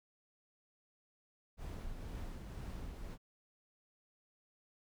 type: noise with tremolo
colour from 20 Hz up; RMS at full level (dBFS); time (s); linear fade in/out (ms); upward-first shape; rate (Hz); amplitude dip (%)
brown; -43; 1.57-3.18; 50; triangle; 2; 35
effects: none